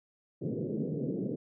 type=band-pass noise; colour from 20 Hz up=pink; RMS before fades=-34 dBFS; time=0.41-1.36 s; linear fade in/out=10 ms; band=130 to 490 Hz; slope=48 dB/octave; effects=none